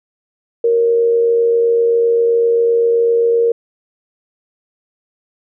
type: tone with amplitude modulation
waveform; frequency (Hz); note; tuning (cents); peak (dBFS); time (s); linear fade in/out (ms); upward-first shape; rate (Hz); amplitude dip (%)
sine; 466.2; A#4; 0; -8; 0.64-3.52; 5; sine; 87.7; 40
effects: none